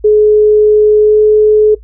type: tone with pitch glide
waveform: sine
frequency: 423.8 to 426.5 Hz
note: G#4 to G#4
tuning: +35 to +46 cents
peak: -3 dBFS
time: 0.04-1.75 s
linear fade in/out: 10 ms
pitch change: +11 cents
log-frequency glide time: 1.01-1.19 s
effects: noise-tail reverb RT60 0.1 s tail -18 dB re dry + added 54 Hz sine -32 dBFS peak until 1.83 s